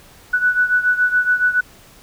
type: beating tone pair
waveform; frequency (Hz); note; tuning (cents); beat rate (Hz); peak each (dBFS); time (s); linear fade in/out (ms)
sine; 1480 / 1487.1; F#6 / F#6; 0 / +8; 7.1; -15 / -19; 0.33-1.61; 10
effects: pink hiss -46 dBFS RMS until 2.02 s